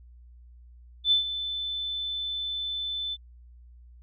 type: tone with ADSR envelope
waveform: sine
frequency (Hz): 3520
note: A7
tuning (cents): 0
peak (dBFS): -17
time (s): 1.04-3.17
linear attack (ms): 74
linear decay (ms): 120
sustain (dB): -12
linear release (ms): 40
effects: added 60 Hz sine -48 dBFS peak until 4.02 s